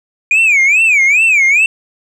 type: tone with vibrato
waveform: sine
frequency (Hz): 2389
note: D7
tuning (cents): +29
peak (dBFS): -4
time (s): 0.31-1.66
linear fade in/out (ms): 2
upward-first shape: sine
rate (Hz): 2.4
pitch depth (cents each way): 210
effects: tanh soft clip ceiling -6 dBFS